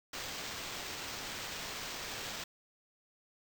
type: noise with sample-and-hold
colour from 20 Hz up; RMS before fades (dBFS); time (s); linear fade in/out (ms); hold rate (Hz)
blue; -42; 0.13-2.44; 5; 11025
effects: none